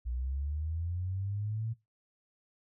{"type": "linear sweep", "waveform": "sine", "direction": "up", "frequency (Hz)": [58.27, 114.5], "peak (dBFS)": -32, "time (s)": [0.05, 1.74], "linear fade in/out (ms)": 20, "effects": ["noise-tail reverb RT60 0.2 s tail -18 dB re dry"]}